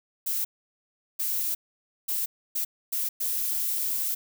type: noise bursts at uneven times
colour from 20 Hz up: violet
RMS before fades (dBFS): -28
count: 6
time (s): 0.26-0.45 / 1.19-1.55 / 2.08-2.26 / 2.55-2.65 / 2.92-3.09 / 3.2-4.15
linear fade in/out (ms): 10
effects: none